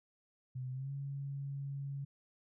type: tone with pitch glide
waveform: sine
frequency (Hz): 128.4 to 139.21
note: C3 to C#3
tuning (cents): -32 to +8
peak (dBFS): -38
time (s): 0.55-2.05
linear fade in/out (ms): 10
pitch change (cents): +140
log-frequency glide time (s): 0.72-0.91
effects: none